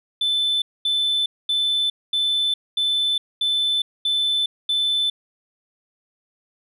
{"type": "tone bursts", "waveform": "sine", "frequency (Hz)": 3520, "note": "A7", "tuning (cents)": 0, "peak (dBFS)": -16, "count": 8, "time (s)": [0.21, 5.1], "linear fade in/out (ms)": 5, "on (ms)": 410, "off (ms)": 230, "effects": ["tanh soft clip ceiling -16 dBFS"]}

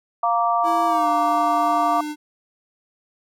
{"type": "chord", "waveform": "sine", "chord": "Bb major", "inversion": "second", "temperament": "just", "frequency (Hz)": [699.2, 932.3, 1165.4], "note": ["F5", "Bb5", "D6"], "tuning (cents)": [2, 0, -14], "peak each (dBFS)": [-20, -23, -21], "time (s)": [0.23, 2.01], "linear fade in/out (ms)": 5}
{"type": "tone with pitch glide", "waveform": "square", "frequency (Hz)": [329.6, 300.5], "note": ["E4", "D4"], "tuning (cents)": [0, 40], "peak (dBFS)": -27, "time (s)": [0.63, 2.16], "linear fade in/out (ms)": 50, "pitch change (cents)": -160, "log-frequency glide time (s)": [0.87, 1.08]}
{"effects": []}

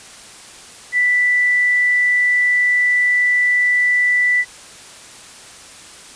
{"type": "tone", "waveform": "sine", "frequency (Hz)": 1975.5, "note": "B6", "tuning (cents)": 0, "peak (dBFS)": -12, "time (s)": [0.92, 4.45], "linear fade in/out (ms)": 50, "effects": ["white hiss -39 dBFS RMS until 6.15 s", "resampled to 22050 Hz"]}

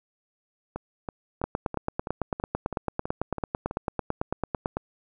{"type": "two click trains", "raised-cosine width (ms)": 1, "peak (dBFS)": [-12, -18], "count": [31, 10], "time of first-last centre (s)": [[1.44, 4.77], [0.76, 3.711]], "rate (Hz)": [9.01, 3.05], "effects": []}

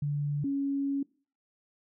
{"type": "tone pair in turn", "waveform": "sine", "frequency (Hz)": [145.2, 277.9], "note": ["D3", "C#4"], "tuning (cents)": [-19, 4], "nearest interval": "major seventh", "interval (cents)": 1123, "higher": "second", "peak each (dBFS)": -27, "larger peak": "neither", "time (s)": [[0.02, 0.44], [0.44, 1.03]], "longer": "second", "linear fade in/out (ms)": 5, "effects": ["noise-tail reverb RT60 0.4 s tail -22 dB re dry"]}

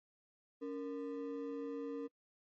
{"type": "ring-modulated tone", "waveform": "triangle", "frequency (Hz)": 372.9, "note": "F#4", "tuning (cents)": 14, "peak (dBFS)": -34, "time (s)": [0.61, 2.08], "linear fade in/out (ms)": 20, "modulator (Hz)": 91.4, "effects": ["noise-tail reverb RT60 0.1 s tail -25 dB re dry", "MP3 32 kbps"]}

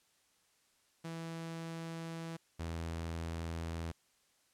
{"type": "tone pair in turn", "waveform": "sawtooth", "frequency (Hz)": [164.81, 82.74], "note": ["E3", "E2"], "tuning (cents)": [0, 7], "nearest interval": "octave", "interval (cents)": 1193, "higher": "first", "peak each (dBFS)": [-37, -34], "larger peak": "second", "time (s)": [[1.04, 2.37], [2.59, 3.92]], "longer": "neither", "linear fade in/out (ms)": 10, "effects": ["white hiss -72 dBFS RMS until 4.53 s", "low-pass 10000 Hz 12 dB/octave"]}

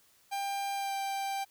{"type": "tone with pitch glide", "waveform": "45% pulse", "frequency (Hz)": [795, 786.3], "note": ["G5", "G5"], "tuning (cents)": [24, 5], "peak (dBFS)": -32, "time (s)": [0.31, 1.45], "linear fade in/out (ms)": 20, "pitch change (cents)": -19, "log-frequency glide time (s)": [0.75, 0.95], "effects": ["white hiss -65 dBFS RMS until 1.5 s"]}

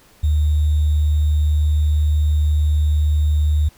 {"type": "tone with sample-and-hold", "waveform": "sine", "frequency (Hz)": 75.5, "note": "D2", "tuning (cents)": 48, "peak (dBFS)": -13, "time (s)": [0.23, 3.69], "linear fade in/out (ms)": 10, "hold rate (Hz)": 3675, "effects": ["pink hiss -51 dBFS RMS until 3.77 s"]}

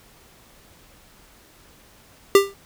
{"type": "tone with exponential decay", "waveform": "square", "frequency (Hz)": 396.2, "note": "G4", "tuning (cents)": 18, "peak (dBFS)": -7, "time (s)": [2.35, 2.54], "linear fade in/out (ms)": 2, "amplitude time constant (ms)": 40, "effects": ["pink hiss -52 dBFS RMS until 2.65 s"]}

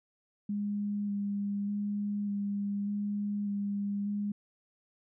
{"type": "tone with vibrato", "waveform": "sine", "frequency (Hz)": 203.5, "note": "G#3", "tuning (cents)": -35, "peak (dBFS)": -30, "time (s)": [0.49, 4.32], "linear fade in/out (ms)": 5, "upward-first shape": "square", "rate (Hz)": 0.84, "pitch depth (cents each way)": 13, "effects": []}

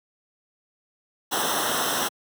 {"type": "noise with comb filter", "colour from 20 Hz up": "pink", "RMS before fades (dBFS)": -25, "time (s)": [1.31, 2.09], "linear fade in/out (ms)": 20, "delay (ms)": 0.43, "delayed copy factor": -0.9, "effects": ["high-pass 150 Hz 12 dB/octave"]}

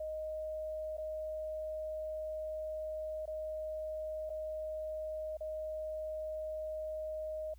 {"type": "tone with dropouts", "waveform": "sine", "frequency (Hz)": 622.3, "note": "D#5", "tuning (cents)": 0, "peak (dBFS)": -37, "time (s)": [0, 7.54], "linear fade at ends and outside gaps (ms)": 5, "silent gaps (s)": [[0.97, 0.98], [3.257, 3.276], [4.295, 4.301], [5.371, 5.406]], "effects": ["added 60 Hz sine -53 dBFS peak until 7.58 s", "white hiss -73 dBFS RMS until 7.58 s"]}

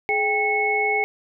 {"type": "tone cluster", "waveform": "sine", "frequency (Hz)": [422.4, 792, 2195], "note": ["G#4", "G5", "C#7"], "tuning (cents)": [29, 18, -18], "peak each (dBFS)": [-25, -24, -21], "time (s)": [0.09, 1.04], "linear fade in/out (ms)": 0, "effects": []}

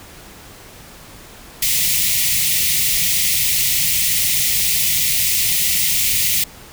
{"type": "band-stop noise", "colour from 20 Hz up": "white", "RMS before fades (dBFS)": -17, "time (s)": [1.62, 6.44], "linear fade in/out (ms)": 5, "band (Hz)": [190, 1900], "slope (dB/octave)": 96, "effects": ["pink hiss -40 dBFS RMS until 6.72 s"]}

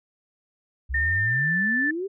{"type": "exponential sweep", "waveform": "sine", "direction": "up", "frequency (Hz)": [61.74, 405.8], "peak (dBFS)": -26, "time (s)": [0.89, 2.08], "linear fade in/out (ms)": 20}
{"type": "tone with pitch glide", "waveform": "sine", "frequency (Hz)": [1819, 1760.1], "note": ["A#6", "A6"], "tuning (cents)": [-43, 0], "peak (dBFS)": -21, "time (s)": [0.94, 1.91], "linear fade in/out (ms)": 5, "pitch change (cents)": -57, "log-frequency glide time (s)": [1.07, 1.57]}
{"effects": []}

